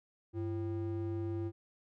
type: ring-modulated tone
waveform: triangle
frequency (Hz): 218.4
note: A3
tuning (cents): -13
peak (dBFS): -29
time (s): 0.33-1.52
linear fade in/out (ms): 50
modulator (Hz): 120
effects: none